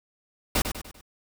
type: noise with echo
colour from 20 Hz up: pink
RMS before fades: -23 dBFS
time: 0.55-0.62 s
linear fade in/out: 5 ms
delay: 98 ms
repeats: 4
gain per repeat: -7 dB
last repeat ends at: 1.012 s
effects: none